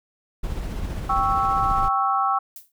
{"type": "noise with tremolo", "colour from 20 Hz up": "brown", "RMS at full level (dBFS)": -27, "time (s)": [0.43, 1.89], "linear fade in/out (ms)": 10, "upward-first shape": "sine", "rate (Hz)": 15, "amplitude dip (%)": 30}
{"type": "chord", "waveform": "sine", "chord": "C# diminished", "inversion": "second", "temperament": "equal", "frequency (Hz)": [784, 1108.7, 1318.5], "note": ["G5", "C#6", "E6"], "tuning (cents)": [0, 0, 0], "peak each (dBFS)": -23, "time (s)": [1.09, 2.39], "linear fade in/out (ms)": 10}
{"type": "noise with exponential decay", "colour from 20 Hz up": "violet", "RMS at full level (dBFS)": -35, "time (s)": [2.56, 2.72], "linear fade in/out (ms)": 2, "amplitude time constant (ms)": 34}
{"effects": []}